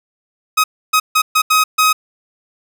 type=tone bursts at uneven times; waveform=sawtooth; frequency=1263 Hz; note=D#6; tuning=26 cents sharp; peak=-6 dBFS; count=6; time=0.57-0.64 / 0.93-1 / 1.15-1.22 / 1.35-1.42 / 1.5-1.64 / 1.78-1.93 s; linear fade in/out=10 ms; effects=none